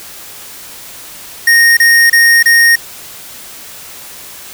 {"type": "tone bursts", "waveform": "square", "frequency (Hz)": 1857, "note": "A#6", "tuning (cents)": -7, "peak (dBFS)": -5, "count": 4, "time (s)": [1.47, 2.757], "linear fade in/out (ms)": 5, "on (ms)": 300, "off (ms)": 29, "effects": ["white hiss -31 dBFS RMS until 4.53 s"]}